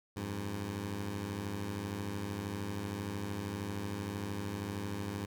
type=beating tone pair; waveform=15% pulse; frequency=88.8 / 101.8 Hz; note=F2 / G#2; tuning=+29 / -34 cents; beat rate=13 Hz; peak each=-37 / -31 dBFS; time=0.16-5.26 s; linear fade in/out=10 ms; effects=none